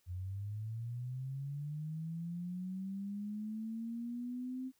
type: linear sweep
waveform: sine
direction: up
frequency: 87.31 to 261.6 Hz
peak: -38 dBFS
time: 0.06-4.72 s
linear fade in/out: 50 ms
effects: white hiss -75 dBFS RMS until 4.79 s